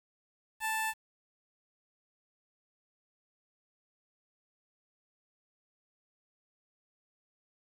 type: tone with notch filter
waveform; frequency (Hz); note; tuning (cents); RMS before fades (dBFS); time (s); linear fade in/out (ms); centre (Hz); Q
15% pulse; 880; A5; 0; -33; 0.6-0.94; 50; 3900; 1.7
effects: 9-bit